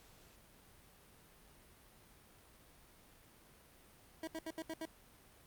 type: tone bursts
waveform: 25% pulse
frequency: 321.6 Hz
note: E4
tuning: 43 cents flat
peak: -37 dBFS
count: 6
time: 4.23-4.854 s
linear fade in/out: 2 ms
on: 44 ms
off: 72 ms
effects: pink hiss -63 dBFS RMS until 5.46 s + Opus 48 kbps